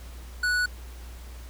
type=tone with tanh clipping; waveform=triangle; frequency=1474 Hz; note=F#6; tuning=7 cents flat; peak=-24 dBFS; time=0.43-0.66 s; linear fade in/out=5 ms; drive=17 dB; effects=added 60 Hz sine -39 dBFS peak until 1.49 s + pink hiss -50 dBFS RMS until 1.49 s